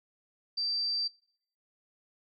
sine tone, 4678 Hz, D8, 8 cents flat, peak -29 dBFS, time 0.57-1.08 s, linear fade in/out 10 ms, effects noise-tail reverb RT60 0.7 s tail -25 dB re dry

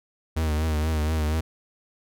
45% pulse tone with vibrato, 77.78 Hz, D#2, in tune, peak -22 dBFS, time 0.36-1.41 s, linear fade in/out 10 ms, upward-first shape triangle, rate 4.2 Hz, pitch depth 65 cents each way, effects none

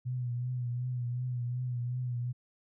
sine tone with vibrato, 123.47 Hz, B2, in tune, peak -31 dBFS, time 0.05-2.33 s, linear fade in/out 20 ms, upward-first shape triangle, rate 2.7 Hz, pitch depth 52 cents each way, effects none

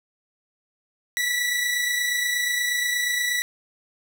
sawtooth tone pair together, 1951.6 / 1980 Hz, B6 / B6, -21 / +4 cents, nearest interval unison, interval 25 cents, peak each -19 / -28 dBFS, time 1.17-3.42 s, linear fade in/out 0 ms, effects none

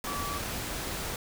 sine tone in noise, 1150 Hz, D6, 37 cents flat, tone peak -35 dBFS, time 0.07-0.38 s, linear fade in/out 2 ms, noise pink, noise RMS -35 dBFS, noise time 0.04-1.16 s, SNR -3 dB, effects none

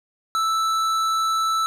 triangle tone with tanh clipping, 1318.5 Hz, E6, in tune, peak -21 dBFS, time 0.35-1.66 s, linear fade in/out 0 ms, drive 18 dB, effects none

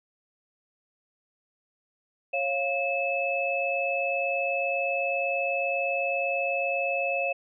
sine tone cluster, 549 / 697 / 2605 Hz, C#5 / F5 / E7, -17 / -4 / -21 cents, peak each -29 / -31 / -28 dBFS, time 2.33-7.33 s, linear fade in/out 10 ms, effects none

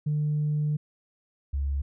sine tone pair in turn, 150 / 69.88 Hz, D3 / C#2, +37 / +15 cents, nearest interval octave + minor second, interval 1322 cents, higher first, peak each -22 / -24 dBFS, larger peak first, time 0.06-0.77 / 1.53-1.82 s, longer first, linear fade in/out 10 ms, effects tanh soft clip ceiling -20 dBFS

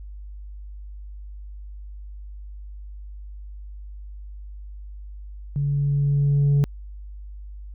sine tone with level ramp, 142.3 Hz, C#3, 46 cents sharp, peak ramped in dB -20 to -12 dBFS, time 5.56-6.64 s, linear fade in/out 0 ms, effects tanh soft clip ceiling -14 dBFS + added 50 Hz sine -35 dBFS peak until 7.74 s

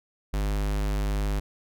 square tone, 50.7 Hz, G#1, 41 cents flat, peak -25 dBFS, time 0.33-1.4 s, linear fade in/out 10 ms, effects none

